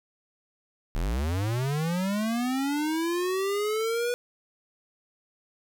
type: linear sweep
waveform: square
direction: up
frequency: 34.01 to 489.7 Hz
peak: -26 dBFS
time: 0.95-4.14 s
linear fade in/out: 0 ms
effects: none